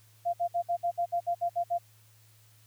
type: tone bursts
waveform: sine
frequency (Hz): 693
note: F5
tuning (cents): -14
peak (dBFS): -25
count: 11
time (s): 0.25-1.785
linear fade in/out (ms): 20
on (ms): 85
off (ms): 60
effects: added 109 Hz sine -59 dBFS peak until 2.66 s + white hiss -63 dBFS RMS until 2.66 s